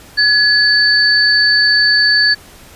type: tone pair together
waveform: sine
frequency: 1692 / 4517 Hz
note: G#6 / C#8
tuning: +32 / +32 cents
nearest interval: octave + perfect fourth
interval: 1700 cents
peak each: -11 dBFS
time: 0.17-2.35 s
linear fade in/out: 20 ms
effects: pink hiss -40 dBFS RMS until 2.75 s + resampled to 32000 Hz